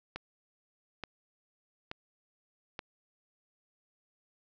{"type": "click train", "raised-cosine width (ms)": 0.3, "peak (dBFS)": -22, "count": 4, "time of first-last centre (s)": [0.16, 2.792], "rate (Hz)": 1.14, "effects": ["resampled to 16000 Hz", "10-bit"]}